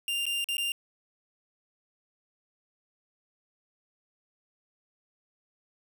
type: tone with dropouts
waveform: 45% pulse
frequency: 2794 Hz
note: F7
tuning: in tune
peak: -28 dBFS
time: 0.08-0.72 s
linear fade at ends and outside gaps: 1 ms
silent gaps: 0.255-0.265 / 0.443-0.487 / 0.569-0.581 s
effects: none